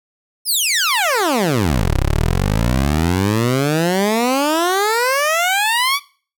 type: exponential two-way sweep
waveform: 15% pulse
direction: down then up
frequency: 5410 to 31.6 to 1171 Hz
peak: -8 dBFS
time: 0.45-6 s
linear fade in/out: 50 ms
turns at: 1.96 s
effects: noise-tail reverb RT60 0.4 s tail -20 dB re dry